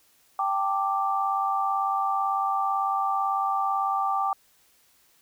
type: chord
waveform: sine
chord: G suspended second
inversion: none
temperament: just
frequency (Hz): 784 / 882 / 1176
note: G5 / A5 / D6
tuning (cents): 0 / +4 / +2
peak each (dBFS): -26 / -32 / -26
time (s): 0.39-4.33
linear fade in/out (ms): 2
effects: white hiss -62 dBFS RMS until 5.21 s